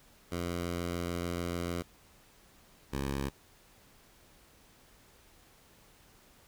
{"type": "tone pair in turn", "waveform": "10% pulse", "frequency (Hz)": [86.8, 68.79], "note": ["F2", "C#2"], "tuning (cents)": [-10, -13], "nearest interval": "major third", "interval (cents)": 403, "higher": "first", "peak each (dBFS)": [-25, -24], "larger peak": "second", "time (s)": [[0.31, 1.83], [2.92, 3.3]], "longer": "first", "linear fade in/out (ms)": 20, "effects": ["pink hiss -61 dBFS RMS until 6.47 s"]}